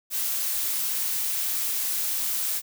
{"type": "noise", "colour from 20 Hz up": "blue", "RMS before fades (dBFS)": -27, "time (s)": [0.1, 2.62], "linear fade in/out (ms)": 50, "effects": []}